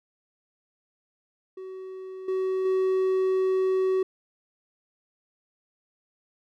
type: tone with level steps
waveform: triangle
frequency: 376.9 Hz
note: F#4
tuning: 32 cents sharp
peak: -34 / -22 / -19 dBFS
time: 1.57-4.03 s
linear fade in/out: 5 ms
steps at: 2.28 / 2.65 s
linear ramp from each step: 5 ms
effects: none